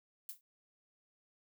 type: noise with exponential decay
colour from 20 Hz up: violet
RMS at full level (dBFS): -40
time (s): 0.29-0.41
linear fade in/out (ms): 1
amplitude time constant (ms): 26
effects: none